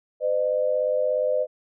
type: tone pair together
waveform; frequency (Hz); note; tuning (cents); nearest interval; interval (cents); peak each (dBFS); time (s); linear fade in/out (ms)
sine; 510 / 607; C5 / D#5; -44 / -43; minor third; 301; -23; 0.2-1.47; 50
effects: none